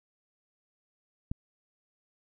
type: click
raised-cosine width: 5 ms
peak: -20 dBFS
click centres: 1.315 s
effects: none